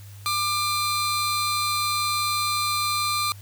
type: tone pair together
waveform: sawtooth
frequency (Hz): 1193 / 4107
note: D6 / C8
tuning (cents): +27 / -33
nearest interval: octave + major sixth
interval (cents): 2140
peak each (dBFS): -20 / -25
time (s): 0.26-3.32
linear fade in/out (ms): 0
effects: added 100 Hz sine -40 dBFS peak until 3.41 s + white hiss -51 dBFS RMS until 3.41 s